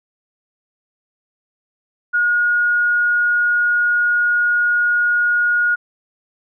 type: tone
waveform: sine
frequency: 1440 Hz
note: F#6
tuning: 47 cents flat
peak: -13 dBFS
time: 2.13-5.76 s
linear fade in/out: 20 ms
effects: none